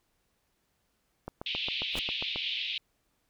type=click train; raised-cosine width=1 ms; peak=-23 dBFS; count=9; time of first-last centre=1.28-2.36 s; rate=7.41 Hz
type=band-pass noise; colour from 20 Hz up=white; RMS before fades=-34 dBFS; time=1.46-2.78 s; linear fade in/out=2 ms; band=2500 to 3700 Hz; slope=48 dB/octave
type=noise with exponential growth; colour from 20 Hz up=pink; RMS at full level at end=-30 dBFS; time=1.91-1.99 s; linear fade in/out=2 ms; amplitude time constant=17 ms
effects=pink hiss -75 dBFS RMS until 3.29 s